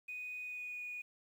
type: tone with pitch glide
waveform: sine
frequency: 2488 to 2462 Hz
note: D#7 to D#7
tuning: -1 to -19 cents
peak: -40 dBFS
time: 0.08-1.02 s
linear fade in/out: 10 ms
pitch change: -18 cents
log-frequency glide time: 0.42-0.82 s
effects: tanh soft clip ceiling -37 dBFS + 11-bit